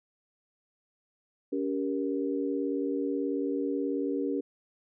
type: chord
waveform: sine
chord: G diminished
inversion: second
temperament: just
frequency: 282.2 / 392 / 470.4 Hz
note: Db4 / G4 / Bb4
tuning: +31 / 0 / +16 cents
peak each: -30 / -33 / -34 dBFS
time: 1.52-4.41 s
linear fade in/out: 10 ms
effects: none